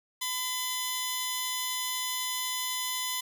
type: tone pair together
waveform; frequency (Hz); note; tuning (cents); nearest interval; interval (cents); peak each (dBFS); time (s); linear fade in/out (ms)
10% pulse; 1012 / 3490; B5 / A7; +42 / -15; octave + major sixth; 2143; -24 / -26; 0.21-3.21; 10
effects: none